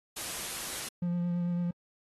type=noise; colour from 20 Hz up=white; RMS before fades=-37 dBFS; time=0.16-0.89 s; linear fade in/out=10 ms
type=tone with vibrato; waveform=triangle; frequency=174.61 Hz; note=F3; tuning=in tune; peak=-26 dBFS; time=1.02-1.71 s; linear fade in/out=5 ms; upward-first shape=triangle; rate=9 Hz; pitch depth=19 cents each way
effects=AAC 32 kbps